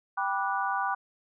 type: chord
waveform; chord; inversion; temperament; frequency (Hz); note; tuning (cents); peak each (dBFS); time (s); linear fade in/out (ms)
sine; G major seventh; none; just; 784 / 980 / 1176 / 1470; G5 / B5 / D6 / F#6; 0 / -14 / +2 / -12; -31 / -32 / -32 / -33; 0.17-0.95; 10
effects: none

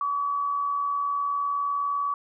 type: tone with amplitude modulation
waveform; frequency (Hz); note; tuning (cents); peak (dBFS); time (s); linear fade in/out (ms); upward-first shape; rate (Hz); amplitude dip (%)
sine; 1138; C#6; +45; -22; 0.01-2.14; 2; sine; 79.9; 40
effects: none

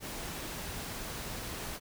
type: noise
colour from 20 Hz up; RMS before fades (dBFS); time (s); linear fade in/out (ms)
pink; -40; 0-1.8; 50
effects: none

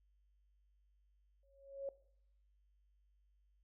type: tone with exponential growth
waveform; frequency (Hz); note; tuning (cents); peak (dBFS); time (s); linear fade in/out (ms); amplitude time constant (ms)
sine; 551; C#5; -11; -37; 1.43-1.89; 2; 100
effects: noise-tail reverb RT60 0.7 s tail -19 dB re dry + added 50 Hz sine -70 dBFS peak until 3.63 s

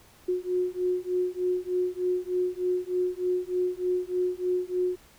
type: beating tone pair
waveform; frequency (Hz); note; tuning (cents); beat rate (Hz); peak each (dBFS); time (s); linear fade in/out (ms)
sine; 361 / 364.3; F#4 / F#4; -43 / -27; 3.3; -28; 0.28-4.96; 10
effects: pink hiss -56 dBFS RMS until 5.18 s

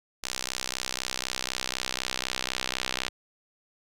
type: tone with band-pass filter sweep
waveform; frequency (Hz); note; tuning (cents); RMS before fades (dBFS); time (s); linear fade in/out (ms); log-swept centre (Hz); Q
sawtooth; 64; C2; -38; -33; 0.23-3.09; 10; 5800 to 3600; 1.1
effects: none

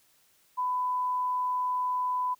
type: tone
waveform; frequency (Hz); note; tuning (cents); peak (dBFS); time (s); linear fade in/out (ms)
sine; 1000; B5; +21; -26; 0.57-2.35; 20
effects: white hiss -65 dBFS RMS until 2.39 s

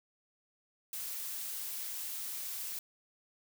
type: noise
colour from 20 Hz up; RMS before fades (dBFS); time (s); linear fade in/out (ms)
blue; -40; 0.93-2.79; 2
effects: none

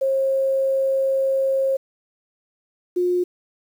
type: tone pair in turn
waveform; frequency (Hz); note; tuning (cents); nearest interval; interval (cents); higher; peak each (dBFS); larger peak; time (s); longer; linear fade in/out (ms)
sine; 537 / 357.6; C5 / F4; +45 / +41; perfect fifth; 704; first; -17 / -17; neither; 0.01-1.77 / 2.96-3.24; first; 10
effects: 8-bit

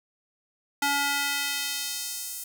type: tone with high-pass filter sweep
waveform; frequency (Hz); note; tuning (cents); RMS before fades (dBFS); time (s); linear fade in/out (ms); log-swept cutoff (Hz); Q
square; 283.7; C#4; +40; -29; 0.82-2.44; 5; 830 to 9400; 0.82
effects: none

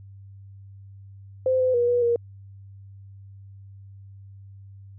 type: tone with pitch steps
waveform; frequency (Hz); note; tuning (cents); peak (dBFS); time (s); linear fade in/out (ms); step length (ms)
sine; 517 / 511 / 479.9 / 485.6 / 472; C5 / C5 / B4 / B4 / A#4; -21 / -41 / -50 / -29 / +22; -18; 1.46-2.16; 2; 140
effects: added 98 Hz sine -42 dBFS peak until 4.98 s

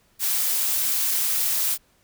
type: noise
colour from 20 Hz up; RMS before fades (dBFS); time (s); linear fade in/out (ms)
blue; -23; 0.19-1.78; 50
effects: pink hiss -62 dBFS RMS until 2.03 s

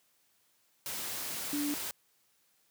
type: tone in noise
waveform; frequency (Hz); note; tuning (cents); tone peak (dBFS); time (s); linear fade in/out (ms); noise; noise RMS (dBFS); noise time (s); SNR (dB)
sine; 291.3; D4; -14; -31; 1.53-1.74; 0; white; -38; 0.86-1.91; +4
effects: white hiss -71 dBFS RMS until 2.7 s + high-pass 80 Hz 12 dB/octave

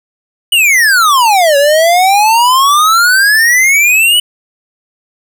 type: exponential two-way sweep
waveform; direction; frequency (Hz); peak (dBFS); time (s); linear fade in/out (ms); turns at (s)
square; down then up; 2993 to 555 to 2993; -6; 0.52-4.2; 5; 1.57
effects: none

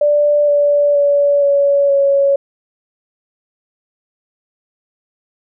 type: tone with pitch steps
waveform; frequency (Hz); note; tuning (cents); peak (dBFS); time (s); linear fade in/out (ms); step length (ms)
sine; 587.3 / 579.5 / 571.9 / 564.4 / 556.9; D5 / D5 / D5 / C#5 / C#5; 0 / -23 / -46 / +31 / +8; -9; 0.01-2.36; 5; 470
effects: none

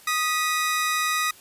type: tone pair together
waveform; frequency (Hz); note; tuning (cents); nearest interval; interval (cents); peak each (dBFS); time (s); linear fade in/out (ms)
sawtooth; 1244.5 / 1947.4; D#6 / B6; 0 / -25; minor sixth; 775; -20 / -23; 0.07-1.31; 5
effects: white hiss -50 dBFS RMS until 1.4 s + resampled to 32000 Hz

